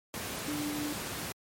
sine tone in noise, 296.2 Hz, D4, 15 cents sharp, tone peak -33 dBFS, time 0.48-0.93 s, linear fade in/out 0 ms, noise pink, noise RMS -37 dBFS, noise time 0.14-1.32 s, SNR +1 dB, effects high-pass 100 Hz 12 dB/octave + MP3 64 kbps

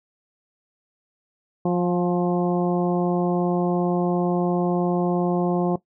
harmonic tone with a mistuned harmonic, 177.1 Hz, F3, 24 cents sharp, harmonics 1 / 2 / 3 / 4 / 5 / 6, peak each -21 / -23 / -29 / -29 / -34 / -36 dBFS, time 1.65-5.76 s, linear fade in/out 5 ms, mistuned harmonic 5, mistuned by -35 cents, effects noise-tail reverb RT60 0.1 s tail -17 dB re dry

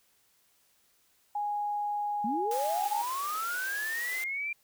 sine tone, 827 Hz, G#5, 8 cents flat, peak -29 dBFS, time 1.35-3.02 s, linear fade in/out 5 ms
sine linear sweep, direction up, 202.6 to 2386 Hz, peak -31 dBFS, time 2.24-4.53 s, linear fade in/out 5 ms
white high-pass noise, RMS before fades -41 dBFS, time 2.51-4.24 s, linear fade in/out 2 ms, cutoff 320 Hz, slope 96 dB/octave
effects white hiss -68 dBFS RMS until 4.63 s

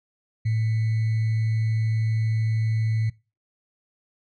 sine tone with sample-and-hold, 110.9 Hz, A2, 14 cents sharp, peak -20 dBFS, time 0.45-3.1 s, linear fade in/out 10 ms, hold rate 2100 Hz, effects noise-tail reverb RT60 0.3 s tail -23 dB re dry + low-pass 4000 Hz 12 dB/octave

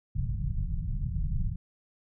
pink low-pass noise, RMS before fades -30 dBFS, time 0.15-1.56 s, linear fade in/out 5 ms, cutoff 170 Hz, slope 48 dB/octave, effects none

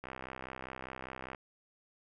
click train, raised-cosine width 0.5 ms, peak -27 dBFS, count 86, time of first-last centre 0.04-1.348 s, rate 65 Hz, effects none

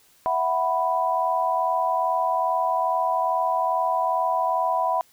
sine chord, E suspended second, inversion none, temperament just, 659.3 / 741.7 / 988.9 Hz, E5 / F#5 / B5, 0 / +4 / +2 cents, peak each -26 / -25 / -23 dBFS, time 0.26-5.01 s, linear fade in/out 0 ms, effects white hiss -58 dBFS RMS until 5.12 s

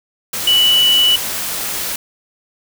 sine tone in noise, 2960 Hz, F#7, in tune, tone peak -9 dBFS, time 0.47-1.16 s, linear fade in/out 5 ms, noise white, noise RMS -22 dBFS, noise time 0.33-1.96 s, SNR +10 dB, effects none

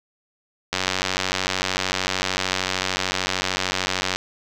click train, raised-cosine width 0.2 ms, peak -4 dBFS, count 321, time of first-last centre 0.73-4.16 s, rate 93.3 Hz, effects none

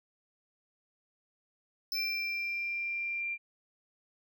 square tone with exponential decay, 5274 Hz, E8, in tune, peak -31 dBFS, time 1.92-3.21 s, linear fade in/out 1 ms, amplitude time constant 280 ms
sine tone with pitch glide, 2362 to 2376 Hz, D7 to D7, +9 to +20 cents, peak -32 dBFS, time 1.94-3.38 s, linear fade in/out 50 ms, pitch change +11 cents, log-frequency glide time 2.24-2.66 s
effects none

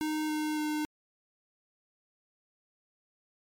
square tone with pitch steps, 308.5 / 306 / 303.6 Hz, D#4 / D#4 / D#4, -15 / -29 / -42 cents, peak -30 dBFS, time 0.01-0.85 s, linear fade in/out 0 ms, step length 280 ms, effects MP3 96 kbps

